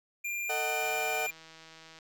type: tone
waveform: square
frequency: 2393 Hz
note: D7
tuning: 32 cents sharp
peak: -33 dBFS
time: 0.24-1.31 s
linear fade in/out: 10 ms
type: chord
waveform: 35% pulse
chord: D# diminished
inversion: second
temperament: just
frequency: 448 / 622.3 / 746.7 Hz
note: A4 / D#5 / F#5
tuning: +31 / 0 / +16 cents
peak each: -36 / -36 / -32 dBFS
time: 0.49-1.27 s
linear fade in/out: 10 ms
type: click train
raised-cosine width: 0.2 ms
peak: -34 dBFS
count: 189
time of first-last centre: 0.82-1.988 s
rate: 161 Hz
effects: none